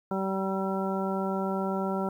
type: harmonic tone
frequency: 192.3 Hz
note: G3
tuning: 33 cents flat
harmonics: 1 / 2 / 3 / 4 / 5 / 7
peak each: -30 / -33 / -35 / -36 / -37 / -38 dBFS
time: 0.11-2.09 s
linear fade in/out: 2 ms
effects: 10-bit